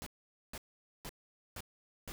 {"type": "noise bursts", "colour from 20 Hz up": "pink", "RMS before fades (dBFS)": -44, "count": 5, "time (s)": [0.02, 2.12], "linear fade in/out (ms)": 0, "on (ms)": 44, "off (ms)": 470, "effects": []}